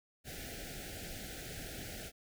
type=band-stop noise; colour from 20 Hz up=pink; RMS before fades=-45 dBFS; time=0.24-2.12 s; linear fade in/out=50 ms; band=800 to 1400 Hz; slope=96 dB/octave; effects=none